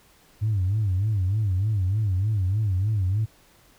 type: tone with vibrato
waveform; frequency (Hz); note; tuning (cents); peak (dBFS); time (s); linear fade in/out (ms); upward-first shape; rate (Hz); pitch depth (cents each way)
sine; 100; G2; +35; -19; 0.41-3.26; 20; sine; 3.3; 170
effects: tanh soft clip ceiling -17 dBFS + pink hiss -57 dBFS RMS until 3.78 s